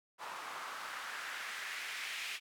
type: noise with band-pass filter sweep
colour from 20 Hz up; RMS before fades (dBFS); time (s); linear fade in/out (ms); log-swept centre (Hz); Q
white; -43; 0.18-2.4; 50; 970 to 2500; 2
effects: none